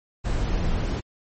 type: noise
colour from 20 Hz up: brown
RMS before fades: -24 dBFS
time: 0.24-1.01 s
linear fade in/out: 20 ms
effects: MP3 32 kbps